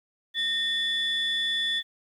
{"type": "tone pair together", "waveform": "sine", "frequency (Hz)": [1835, 3461], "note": ["A#6", "A7"], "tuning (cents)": [-28, -29], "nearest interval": "major seventh", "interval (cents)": 1099, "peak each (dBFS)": [-29, -24], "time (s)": [0.34, 1.83], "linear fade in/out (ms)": 50, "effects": ["tanh soft clip ceiling -20 dBFS", "10-bit"]}